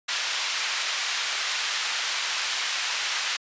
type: band-pass noise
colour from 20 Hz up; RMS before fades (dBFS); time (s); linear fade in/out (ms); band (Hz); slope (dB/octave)
white; -28; 0.08-3.37; 10; 1200 to 4500; 12
effects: resampled to 16000 Hz